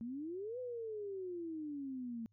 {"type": "exponential two-way sweep", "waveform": "sine", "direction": "up then down", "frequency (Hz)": [223.3, 510, 223.3], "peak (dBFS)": -40, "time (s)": [0.01, 2.26], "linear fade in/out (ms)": 0, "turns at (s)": 0.59, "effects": ["added 104 Hz sine -70 dBFS peak until 2.32 s"]}